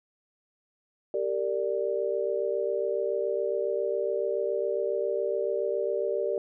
sine chord, G minor, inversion none, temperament equal with one note detuned, 392 / 459.2 / 587.3 Hz, G4 / Bb4 / D5, 0 / -26 / 0 cents, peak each -30 dBFS, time 1.14-6.38 s, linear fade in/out 2 ms, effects none

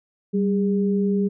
sine tone pair together, 195.1 / 407.7 Hz, G3 / G#4, -8 / -32 cents, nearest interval octave + minor second, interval 1276 cents, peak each -19 / -24 dBFS, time 0.33-1.29 s, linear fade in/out 20 ms, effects none

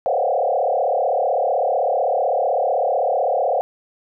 sine tone with frequency modulation, 631 Hz, D#5, 24 cents sharp, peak -16 dBFS, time 0.06-3.61 s, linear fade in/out 0 ms, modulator 35.8 Hz, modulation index 3.8, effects none

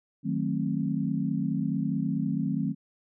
sine chord, D# diminished seventh, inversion none, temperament equal with one note detuned, 155.56 / 185 / 220 / 266.2 Hz, D#3 / F#3 / A3 / C4, 0 / 0 / 0 / +30 cents, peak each -31 dBFS, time 0.23-2.75 s, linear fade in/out 50 ms, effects none

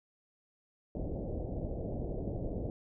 pink low-pass noise, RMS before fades -37 dBFS, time 0.95-2.7 s, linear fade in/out 0 ms, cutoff 660 Hz, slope 48 dB/octave, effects none

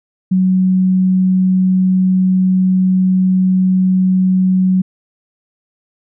sine tone, 186.1 Hz, F#3, 10 cents sharp, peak -9 dBFS, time 0.31-4.82 s, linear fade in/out 10 ms, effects none

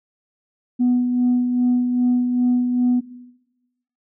sine tone with tremolo, 246.9 Hz, B3, in tune, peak -12 dBFS, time 0.79-3.01 s, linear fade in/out 20 ms, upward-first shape sine, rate 2.5 Hz, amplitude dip 45%, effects noise-tail reverb RT60 1.0 s tail -17 dB re dry + tanh soft clip ceiling -11 dBFS

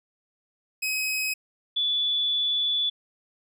sawtooth / sine tone pair in turn, 2538 / 3453 Hz, D#7 / A7, +34 / -33 cents, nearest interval perfect fourth, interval 533 cents, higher second, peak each -22 dBFS, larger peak neither, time 0.82-1.34 / 1.76-2.9 s, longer second, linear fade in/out 10 ms, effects none

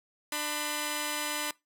5% pulse tone pair together, 298.3 / 1002 Hz, D4 / B5, +27 / +25 cents, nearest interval octave + major sixth, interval 2098 cents, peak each -22 dBFS, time 0.32-1.51 s, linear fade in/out 2 ms, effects noise-tail reverb RT60 0.2 s tail -22 dB re dry

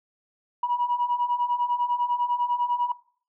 sine beating tone pair, 963 / 973 Hz, B5 / B5, -44 / -26 cents, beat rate 10 Hz, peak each -26 / -24 dBFS, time 0.63-2.92 s, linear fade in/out 5 ms, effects noise-tail reverb RT60 0.5 s tail -20 dB re dry + tanh soft clip ceiling -16 dBFS

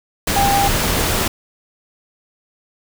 sine tone in noise, 798 Hz, G5, 31 cents sharp, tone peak -14 dBFS, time 0.36-0.68 s, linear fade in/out 5 ms, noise pink, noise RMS -18 dBFS, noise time 0.27-1.28 s, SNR +1 dB, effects none

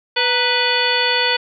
harmonic tone with a mistuned harmonic, 493.9 Hz, B4, in tune, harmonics 1 / 2 / 3 / 4 / 5 / 6 / 7 / 9, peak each -23 / -23 / -23 / -23 / -23 / -23 / -23 / -23 dBFS, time 0.16-1.37 s, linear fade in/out 10 ms, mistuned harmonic 2, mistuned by -90 cents, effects none

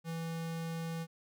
square tone, 164.81 Hz, E3, in tune, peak -37 dBFS, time 0.04-1.07 s, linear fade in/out 50 ms, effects none

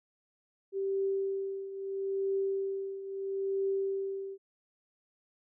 sine tone with tremolo, 390 Hz, G4, 9 cents flat, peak -27 dBFS, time 0.72-4.38 s, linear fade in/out 50 ms, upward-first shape triangle, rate 0.76 Hz, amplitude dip 75%, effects none

